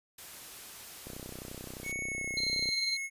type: noise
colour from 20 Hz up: white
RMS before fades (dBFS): -47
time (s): 0.18-1.92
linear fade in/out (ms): 5
type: click train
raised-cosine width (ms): 2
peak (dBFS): -30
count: 52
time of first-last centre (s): 1.07-2.689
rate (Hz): 31.5
type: tone with pitch glide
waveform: square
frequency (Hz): 2217 to 2179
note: C#7 to C#7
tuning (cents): 0 to -30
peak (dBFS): -35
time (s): 1.83-3.1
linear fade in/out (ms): 50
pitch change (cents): -30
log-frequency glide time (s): 2-2.31
type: tone with tremolo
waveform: sine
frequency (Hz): 4154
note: C8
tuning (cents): -13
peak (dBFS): -27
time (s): 2.37-2.97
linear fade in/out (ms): 5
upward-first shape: triangle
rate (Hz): 20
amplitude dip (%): 65
effects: resampled to 32000 Hz